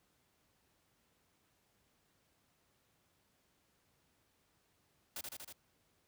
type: noise with echo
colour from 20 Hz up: white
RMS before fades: -43 dBFS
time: 5.16-5.21 s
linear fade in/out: 2 ms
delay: 79 ms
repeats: 4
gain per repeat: -2 dB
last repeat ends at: 5.526 s
effects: pink hiss -75 dBFS RMS until 6.07 s + high-pass 60 Hz 12 dB/octave